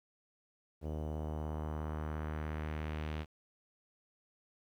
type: tone with low-pass filter sweep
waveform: sawtooth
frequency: 77 Hz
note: D#2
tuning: 17 cents flat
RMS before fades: -39 dBFS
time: 0.81-3.26 s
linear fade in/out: 50 ms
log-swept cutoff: 550 to 3200 Hz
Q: 1.5
effects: 11-bit